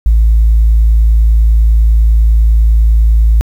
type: tone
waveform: sine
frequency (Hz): 55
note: A1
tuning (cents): 0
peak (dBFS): -3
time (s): 0.06-3.41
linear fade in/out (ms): 0
effects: tanh soft clip ceiling -1 dBFS + 7-bit